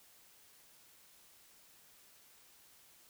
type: silence
effects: white hiss -63 dBFS RMS until 3.09 s